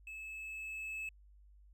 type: tone with level ramp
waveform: triangle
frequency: 2600 Hz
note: E7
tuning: 24 cents flat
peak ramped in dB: -43 to -37 dBFS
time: 0.07-1.09 s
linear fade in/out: 2 ms
effects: added 50 Hz sine -58 dBFS peak until 1.73 s